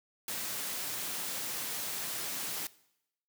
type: high-pass noise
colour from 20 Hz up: white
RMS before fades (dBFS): -37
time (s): 0.28-2.67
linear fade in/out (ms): 2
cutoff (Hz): 110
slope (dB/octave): 24
effects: noise-tail reverb RT60 0.8 s tail -20 dB re dry